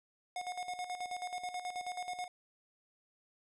square tone with tremolo, 724 Hz, F#5, 38 cents flat, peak -37 dBFS, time 0.36-2.28 s, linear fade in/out 2 ms, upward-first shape square, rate 9.3 Hz, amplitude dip 65%, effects resampled to 24000 Hz

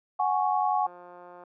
sine chord, F# suspended second, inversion none, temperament equal, 740 / 830.6 / 1108.7 Hz, F#5 / G#5 / C#6, 0 / 0 / 0 cents, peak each -26 / -26 / -29 dBFS, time 0.19-0.87 s, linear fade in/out 10 ms
click train, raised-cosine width 1 ms, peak -32 dBFS, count 103, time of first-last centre 0.86-1.436 s, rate 177 Hz
effects high-pass 400 Hz 12 dB/octave

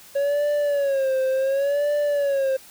triangle tone with vibrato, 554.4 Hz, C#5, in tune, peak -17 dBFS, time 0.15-2.57 s, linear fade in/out 10 ms, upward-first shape sine, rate 0.69 Hz, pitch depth 99 cents each way, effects white hiss -47 dBFS RMS until 2.7 s

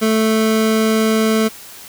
25% pulse tone, 220 Hz, A3, in tune, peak -9 dBFS, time 0.01-1.49 s, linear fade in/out 20 ms, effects white hiss -37 dBFS RMS until 1.88 s

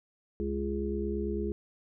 harmonic tone, 69 Hz, C#2, 7 cents flat, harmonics 1 / 3 / 5 / 6, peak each -35 / -35 / -35 / -35 dBFS, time 0.4-1.52 s, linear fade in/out 0 ms, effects none

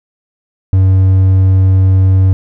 triangle tone, 94.7 Hz, F#2, 41 cents sharp, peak -3 dBFS, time 0.73-2.33 s, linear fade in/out 0 ms, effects none

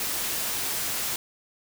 white noise, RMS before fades -29 dBFS, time 0-1.16 s, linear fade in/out 2 ms, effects none

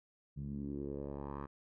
10% pulse tone with low-pass filter sweep, 70.4 Hz, C#2, 27 cents sharp, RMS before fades -42 dBFS, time 0.36-1.47 s, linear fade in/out 20 ms, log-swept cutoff 150 to 1300 Hz, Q 2.8, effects none

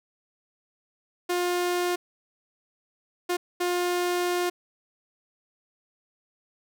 sawtooth tone bursts at uneven times, 354.8 Hz, F4, 27 cents sharp, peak -20 dBFS, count 3, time 1.29-1.96 / 3.29-3.37 / 3.6-4.5 s, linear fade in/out 10 ms, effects none

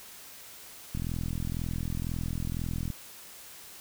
click train, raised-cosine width 5 ms, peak -21 dBFS, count 83, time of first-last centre 0.95-2.902 s, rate 42 Hz, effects white hiss -48 dBFS RMS until 3.8 s

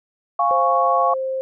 sine chord, Db major, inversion first, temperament equal, 698.5 / 830.6 / 1108.7 Hz, F5 / Ab5 / Db6, 0 / 0 / 0 cents, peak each -19 / -23 / -18 dBFS, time 0.39-1.14 s, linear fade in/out 5 ms
sine tone, 527 Hz, C5, 12 cents sharp, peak -21 dBFS, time 0.51-1.41 s, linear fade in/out 0 ms
effects none

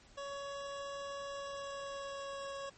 25% pulse tone with pitch glide, 560 to 553.2 Hz, C#5 to C#5, +18 to -4 cents, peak -37 dBFS, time 0.17-2.7 s, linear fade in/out 10 ms, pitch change -22 cents, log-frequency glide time 1.27-2.45 s, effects pink hiss -62 dBFS RMS until 2.77 s + MP3 32 kbps

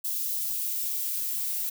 violet noise with high-pass filter sweep, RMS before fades -30 dBFS, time 0.04-1.7 s, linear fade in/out 10 ms, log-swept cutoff 3500 to 1500 Hz, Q 0.92, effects none

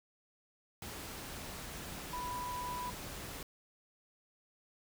sine tone in noise, 987.8 Hz, B5, in tune, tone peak -38 dBFS, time 2.13-2.9 s, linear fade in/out 2 ms, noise pink, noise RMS -45 dBFS, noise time 0.82-3.43 s, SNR +4 dB, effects none

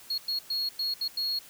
triangle tone bursts at uneven times, 4312 Hz, C#8, 49 cents flat, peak -26 dBFS, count 6, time 0.1-0.18 / 0.28-0.39 / 0.5-0.69 / 0.79-0.94 / 1.01-1.08 / 1.17-1.39 s, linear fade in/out 5 ms, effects white hiss -51 dBFS RMS until 1.49 s

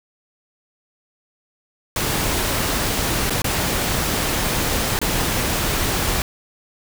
pink noise with dropouts, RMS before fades -21 dBFS, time 1.96-6.22 s, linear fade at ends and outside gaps 1 ms, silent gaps 3.297-3.305 / 3.419-3.443 / 4.99-5.015 s, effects none

